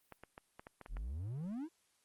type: clicks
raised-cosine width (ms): 0.5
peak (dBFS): -34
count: 8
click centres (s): 0.123 / 0.236 / 0.379 / 0.595 / 0.669 / 0.813 / 0.861 / 0.969
type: exponential sweep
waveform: triangle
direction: up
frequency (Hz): 35.96 to 344.9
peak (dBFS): -37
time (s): 0.88-1.69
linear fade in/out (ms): 50
effects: white hiss -75 dBFS RMS until 2.04 s + Opus 32 kbps